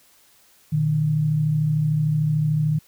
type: tone pair together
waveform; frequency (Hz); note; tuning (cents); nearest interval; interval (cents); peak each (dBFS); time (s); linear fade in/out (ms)
sine; 119.8 / 153.2; A#2 / D#3; +48 / -27; major third; 425; -27 / -18; 0.72-2.79; 10
effects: white hiss -56 dBFS RMS until 2.87 s